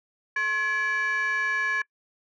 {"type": "tone with frequency modulation", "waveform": "sine", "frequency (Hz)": 1696, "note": "G#6", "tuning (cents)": 36, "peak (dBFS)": -21, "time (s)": [0.36, 1.82], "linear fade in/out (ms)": 5, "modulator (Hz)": 626, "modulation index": 0.69, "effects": ["noise-tail reverb RT60 0.1 s tail -26 dB re dry", "tanh soft clip ceiling -21 dBFS"]}